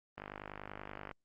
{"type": "click train", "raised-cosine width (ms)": 0.5, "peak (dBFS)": -28, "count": 48, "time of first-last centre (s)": [0.18, 1.113], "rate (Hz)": 50.4, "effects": ["Opus 32 kbps"]}